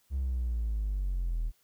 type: exponential sweep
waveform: triangle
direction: down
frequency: 69.3 to 38.88 Hz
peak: -25 dBFS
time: 0.1-1.52 s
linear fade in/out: 50 ms
effects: tanh soft clip ceiling -24 dBFS + white hiss -69 dBFS RMS until 1.63 s